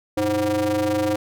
square ring-modulated tone, 107.6 Hz, A2, 38 cents flat, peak -17 dBFS, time 0.17-1.16 s, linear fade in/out 5 ms, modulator 418 Hz, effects none

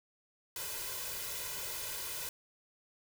white noise with comb filter, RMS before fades -40 dBFS, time 0.56-2.29 s, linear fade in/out 2 ms, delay 2 ms, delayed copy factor +0.8, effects none

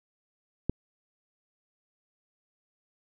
click, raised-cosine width 3 ms, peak -13 dBFS, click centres 0.696 s, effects none

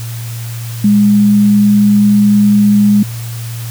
sine tone, 206.1 Hz, G#3, 13 cents flat, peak -5 dBFS, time 0.84-3.03 s, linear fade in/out 5 ms, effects added 116 Hz sine -20 dBFS peak until 3.7 s + white hiss -31 dBFS RMS until 3.7 s

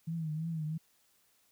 sine tone with vibrato, 159.6 Hz, D#3, 44 cents sharp, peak -33 dBFS, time 0.07-0.78 s, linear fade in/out 10 ms, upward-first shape triangle, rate 3 Hz, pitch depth 91 cents each way, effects white hiss -70 dBFS RMS until 1.51 s

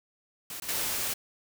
white noise bursts, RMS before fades -39 dBFS, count 3, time 0.5-0.842 s, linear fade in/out 2 ms, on 100 ms, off 21 ms
white noise, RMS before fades -31 dBFS, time 0.68-1.14 s, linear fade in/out 10 ms
effects none

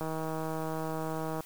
click train, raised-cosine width 1 ms, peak -22 dBFS, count 223, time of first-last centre 0.01-1.406 s, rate 159 Hz, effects white hiss -52 dBFS RMS until 1.45 s

